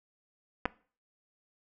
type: clicks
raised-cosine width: 0.5 ms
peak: -13 / -16 dBFS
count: 2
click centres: 0.655 / 0.659 s
effects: noise-tail reverb RT60 0.4 s tail -20 dB re dry